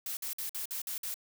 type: noise bursts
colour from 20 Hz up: blue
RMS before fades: -37 dBFS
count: 7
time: 0.06-1.142 s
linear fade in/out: 2 ms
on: 110 ms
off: 52 ms
effects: none